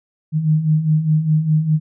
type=beating tone pair; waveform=sine; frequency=151.8 / 156.7 Hz; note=D#3 / D#3; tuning=-42 / +13 cents; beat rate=4.9 Hz; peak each=-20 / -14 dBFS; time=0.32-1.8 s; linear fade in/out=50 ms; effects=none